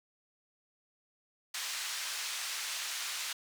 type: band-pass noise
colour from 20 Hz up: white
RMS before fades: -38 dBFS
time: 1.54-3.33 s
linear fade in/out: 5 ms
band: 1300 to 6400 Hz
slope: 12 dB/octave
effects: none